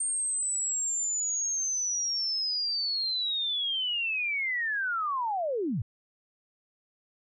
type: linear sweep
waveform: sine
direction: down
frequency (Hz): 8700 to 87.31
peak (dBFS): -27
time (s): 0-5.82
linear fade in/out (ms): 5
effects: none